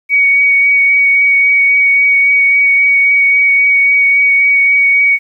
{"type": "tone with vibrato", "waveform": "sine", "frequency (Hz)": 2246, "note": "C#7", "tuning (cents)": 22, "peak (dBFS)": -6, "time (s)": [0.09, 5.19], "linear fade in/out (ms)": 50, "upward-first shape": "sine", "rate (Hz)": 3.7, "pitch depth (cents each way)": 11, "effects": ["8-bit"]}